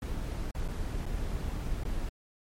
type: noise with dropouts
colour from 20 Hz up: brown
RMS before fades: -33 dBFS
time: 0.02-2.09 s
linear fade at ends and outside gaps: 2 ms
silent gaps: 0.51-0.548 / 0.679-0.685 / 1.057-1.063 / 1.837-1.851 s
effects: MP3 64 kbps